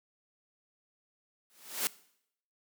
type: noise with exponential growth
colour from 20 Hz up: white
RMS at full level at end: -28 dBFS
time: 1.5-1.87 s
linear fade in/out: 0 ms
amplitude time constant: 79 ms
effects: noise-tail reverb RT60 0.7 s tail -20 dB re dry + high-pass 200 Hz 12 dB/octave